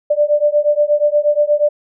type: beating tone pair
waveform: sine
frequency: 587.3 / 595.7 Hz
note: D5 / D5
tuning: 0 / +24 cents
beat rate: 8.4 Hz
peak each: -14 / -14 dBFS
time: 0.1-1.69 s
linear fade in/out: 10 ms
effects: none